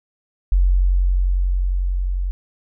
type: tone with level ramp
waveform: sine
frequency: 45.58 Hz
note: F#1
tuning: 25 cents flat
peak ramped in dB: -11 to -19 dBFS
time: 0.52-2.31 s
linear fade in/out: 0 ms
effects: none